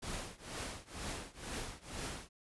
pink noise with tremolo, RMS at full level -40 dBFS, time 0.02-2.29 s, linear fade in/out 10 ms, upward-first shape triangle, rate 2.1 Hz, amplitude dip 95%, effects resampled to 24000 Hz

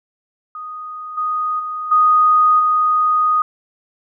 sine tone with level steps, 1242 Hz, D#6, 3 cents flat, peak -27 / -17 / -22 / -9 / -12 dBFS, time 0.55-3.42 s, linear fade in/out 2 ms, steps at 1.17 / 1.59 / 1.91 / 2.59 s, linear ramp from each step 10 ms, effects none

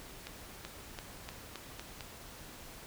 accelerating click train, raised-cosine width 0.2 ms, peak -24 dBFS, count 7, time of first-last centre 0.27-2.008 s, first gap 380 ms, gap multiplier 0.89, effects pink hiss -50 dBFS RMS until 2.86 s

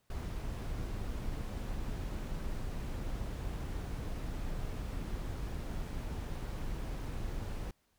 brown noise, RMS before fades -38 dBFS, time 0.1-7.71 s, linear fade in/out 2 ms, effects pink hiss -75 dBFS RMS until 7.98 s

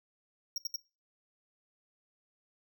square tone bursts, 5588 Hz, F8, in tune, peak -33 dBFS, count 3, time 0.56-0.76 s, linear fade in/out 2 ms, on 20 ms, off 70 ms, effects noise-tail reverb RT60 0.3 s tail -21 dB re dry

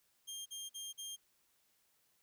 20% pulse tone bursts, 3202 Hz, G7, 36 cents sharp, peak -38 dBFS, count 4, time 0.27-1.165 s, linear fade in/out 20 ms, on 190 ms, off 45 ms, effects white hiss -75 dBFS RMS until 2.22 s

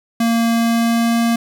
square tone with pitch glide, 230.6 to 232.3 Hz, A#3 to A#3, -19 to -6 cents, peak -14 dBFS, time 0.2-1.36 s, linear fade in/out 5 ms, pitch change +13 cents, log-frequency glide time 0.51-1.19 s, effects 9-bit

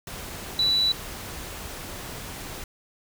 sine tone in noise, 3951 Hz, B7, in tune, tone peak -19 dBFS, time 0.59-0.92 s, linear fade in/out 2 ms, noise pink, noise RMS -37 dBFS, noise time 0.07-2.64 s, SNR +15 dB, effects none

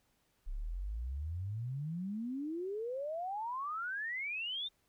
sine exponential sweep, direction up, 31.77 to 3677 Hz, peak -36 dBFS, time 0.46-4.69 s, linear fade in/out 20 ms, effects pink hiss -75 dBFS RMS until 4.88 s

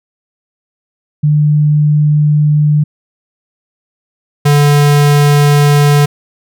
sine / square tone pair in turn, 149.6 / 145.43 Hz, D3 / D3, +32 / -17 cents, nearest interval unison, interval 49 cents, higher first, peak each -6 dBFS, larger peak neither, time 1.23-2.84 / 4.45-6.06 s, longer neither, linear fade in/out 10 ms, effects none

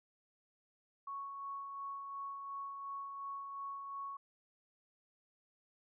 sine tone with tremolo, 1108.7 Hz, C#6, in tune, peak -40 dBFS, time 1.07-4.17 s, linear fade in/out 5 ms, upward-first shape sine, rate 2.8 Hz, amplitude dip 35%, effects none

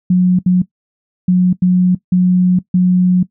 sine tone bursts at uneven times, 181.5 Hz, F#3, 33 cents flat, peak -7 dBFS, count 6, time 0.1-0.39 / 0.46-0.62 / 1.28-1.53 / 1.62-1.95 / 2.12-2.59 / 2.74-3.23 s, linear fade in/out 5 ms, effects noise-tail reverb RT60 0.1 s tail -18 dB re dry

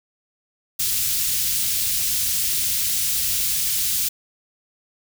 white band-stop noise, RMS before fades -22 dBFS, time 0.79-4.09 s, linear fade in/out 10 ms, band 120 to 3300 Hz, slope 12 dB/octave, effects none

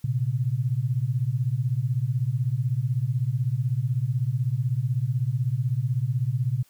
sine beating tone pair, 117.3 / 133.3 Hz, A#2 / C3, +11 / +33 cents, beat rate 16 Hz, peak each -25 dBFS, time 0.04-6.63 s, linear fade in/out 5 ms, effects white hiss -61 dBFS RMS until 6.69 s

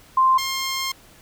sine / 10% pulse tone pair in turn, 1046.5 / 1064.2 Hz, C6 / C6, 0 / +29 cents, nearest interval unison, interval 29 cents, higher second, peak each -13 / -15 dBFS, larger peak first, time 0.17-0.38 / 0.38-0.92 s, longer second, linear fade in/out 5 ms, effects pink hiss -50 dBFS RMS until 1.21 s

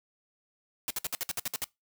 white noise bursts, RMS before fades -32 dBFS, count 10, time 0.88-1.642 s, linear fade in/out 0 ms, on 24 ms, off 58 ms, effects noise-tail reverb RT60 0.2 s tail -23 dB re dry

